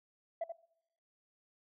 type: tone with echo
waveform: sine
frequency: 666 Hz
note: E5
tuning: 18 cents sharp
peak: -31 dBFS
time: 0.41-0.44 s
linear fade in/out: 5 ms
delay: 82 ms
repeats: 1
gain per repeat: -7 dB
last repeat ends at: 0.522 s
effects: noise-tail reverb RT60 0.8 s tail -22 dB re dry + tanh soft clip ceiling -31 dBFS